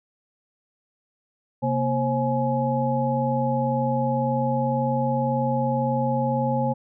sine tone cluster, 133.1 / 235 / 534 / 842 Hz, C3 / A#3 / C5 / G#5, +30 / +14 / +35 / +24 cents, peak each -26 dBFS, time 1.62-6.74 s, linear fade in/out 20 ms, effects none

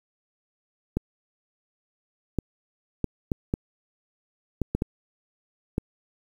clicks, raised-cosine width 3 ms, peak -11 dBFS, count 9, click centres 0.97 / 2.387 / 3.043 / 3.318 / 3.539 / 4.617 / 4.75 / 4.821 / 5.781 s, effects 8-bit

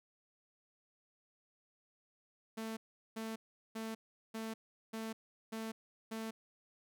sawtooth tone bursts, 222.6 Hz, A3, 20 cents sharp, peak -36 dBFS, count 7, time 2.57-6.31 s, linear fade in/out 10 ms, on 200 ms, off 390 ms, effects none

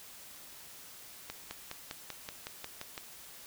accelerating click train, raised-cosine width 0.2 ms, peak -22 dBFS, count 10, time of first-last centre 1.3-2.978 s, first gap 210 ms, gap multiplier 0.97, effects white hiss -51 dBFS RMS until 3.46 s

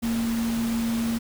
sine tone in noise, 230 Hz, A#3, 23 cents flat, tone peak -23 dBFS, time 0.02-1.19 s, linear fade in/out 20 ms, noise pink, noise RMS -35 dBFS, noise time 0.02-1.19 s, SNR +9 dB, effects none

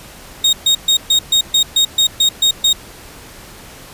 35% pulse tone bursts, 3729 Hz, A#7, in tune, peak -7 dBFS, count 11, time 0.44-2.73 s, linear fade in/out 5 ms, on 90 ms, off 130 ms, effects pink hiss -37 dBFS RMS until 3.93 s + resampled to 32000 Hz

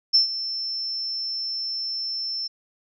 sine tone with ADSR envelope, 5340 Hz, E8, 22 cents sharp, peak -12 dBFS, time 0.13-2.48 s, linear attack 19 ms, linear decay 120 ms, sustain -14 dB, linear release 15 ms, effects none

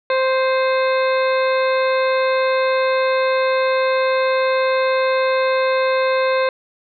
harmonic tone with a mistuned harmonic, 523.3 Hz, C5, in tune, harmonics 1 / 2 / 3 / 4 / 5 / 7 / 8, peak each -16 / -22 / -26 / -28 / -30 / -33 / -34 dBFS, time 0.1-6.49 s, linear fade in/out 2 ms, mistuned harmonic 5, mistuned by -31 cents, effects none

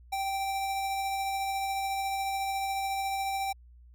square tone with tremolo, 781 Hz, G5, 7 cents flat, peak -29 dBFS, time 0.12-3.53 s, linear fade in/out 10 ms, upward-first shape triangle, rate 14 Hz, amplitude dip 25%, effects added 60 Hz sine -51 dBFS peak until 3.94 s

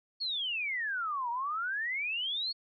sine exponential two-way sweep, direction down then up, 4435 to 925 to 4435 Hz, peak -31 dBFS, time 0.2-2.53 s, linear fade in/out 20 ms, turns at 1.3 s, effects none

